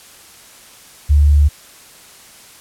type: tone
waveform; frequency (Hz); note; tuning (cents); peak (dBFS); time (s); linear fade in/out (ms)
sine; 73; D2; -10; -7; 1.09-1.49; 20
effects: white hiss -42 dBFS RMS until 2.6 s + low-pass 12000 Hz 12 dB/octave